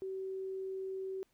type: tone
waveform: sine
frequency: 381.6 Hz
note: G4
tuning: 47 cents flat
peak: -37 dBFS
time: 0.02-1.23 s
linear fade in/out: 0 ms
effects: pink hiss -75 dBFS RMS until 1.33 s